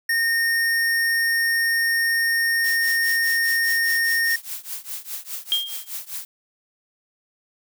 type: tone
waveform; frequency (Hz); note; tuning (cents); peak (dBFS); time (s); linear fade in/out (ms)
square; 1839; A#6; -24; -19; 0.09-4.36; 5
type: noise with tremolo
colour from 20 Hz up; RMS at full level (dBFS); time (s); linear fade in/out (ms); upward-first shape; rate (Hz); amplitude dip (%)
blue; -29; 2.64-6.25; 2; triangle; 4.9; 95
type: tone with exponential decay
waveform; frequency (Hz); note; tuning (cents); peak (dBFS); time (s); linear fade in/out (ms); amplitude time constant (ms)
sine; 3217; G7; +44; -15; 5.52-5.91; 0; 83
effects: none